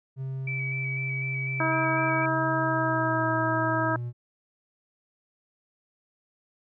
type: tone with pitch glide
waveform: triangle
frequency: 133 to 120.56 Hz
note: C3 to B2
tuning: +29 to -41 cents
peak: -28 dBFS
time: 0.16-4.13 s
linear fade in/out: 50 ms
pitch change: -170 cents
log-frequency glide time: 2.58-3.3 s
type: tone with vibrato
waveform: sine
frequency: 2300 Hz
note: D7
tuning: 37 cents flat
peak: -30 dBFS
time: 0.47-2.26 s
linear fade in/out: 5 ms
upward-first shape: square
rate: 4 Hz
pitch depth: 17 cents each way
type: harmonic tone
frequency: 320.6 Hz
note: E4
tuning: 48 cents flat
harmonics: 1 / 2 / 3 / 4 / 5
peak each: -30 / -30 / -30 / -30 / -30 dBFS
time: 1.6-3.96 s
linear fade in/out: 2 ms
effects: none